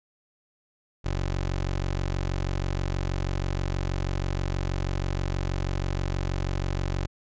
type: tone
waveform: 20% pulse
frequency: 46.25 Hz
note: F#1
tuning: in tune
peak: -21 dBFS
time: 1.04-7.07 s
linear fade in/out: 20 ms
effects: resampled to 16000 Hz